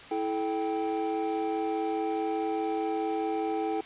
triangle tone cluster, 327.1 / 431.9 / 782 Hz, E4 / A4 / G5, -13 / -32 / -4 cents, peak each -30 dBFS, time 0.11-3.81 s, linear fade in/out 5 ms, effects white hiss -46 dBFS RMS until 3.85 s + resampled to 8000 Hz

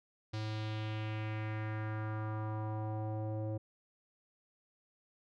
square tone with low-pass filter sweep, 108.3 Hz, A2, 27 cents flat, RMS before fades -38 dBFS, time 0.33-3.58 s, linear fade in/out 10 ms, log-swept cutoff 4600 to 530 Hz, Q 2.3, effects none

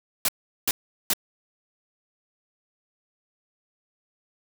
white noise bursts, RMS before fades -22 dBFS, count 3, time 0.25-1.135 s, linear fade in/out 2 ms, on 35 ms, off 390 ms, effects none

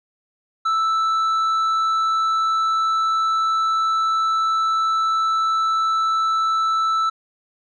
sine tone with tanh clipping, 1318.5 Hz, E6, in tune, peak -18 dBFS, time 0.65-7.1 s, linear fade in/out 10 ms, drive 6 dB, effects none

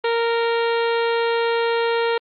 harmonic tone, 464 Hz, A#4, 8 cents flat, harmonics 1 / 2 / 3 / 4 / 5 / 6 / 7 / 8 / 9, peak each -19 / -25 / -29 / -31 / -33 / -35 / -36 / -37 / -38 dBFS, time 0.04-2.18 s, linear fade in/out 5 ms, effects Opus 32 kbps

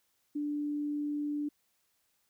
sine tone, 293.7 Hz, D4, in tune, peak -31 dBFS, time 0.35-1.49 s, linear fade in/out 10 ms, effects white hiss -75 dBFS RMS until 2.29 s

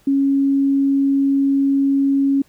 sine tone, 275.7 Hz, C#4, 9 cents flat, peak -13 dBFS, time 0.07-2.42 s, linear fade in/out 5 ms, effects pink hiss -56 dBFS RMS until 2.48 s

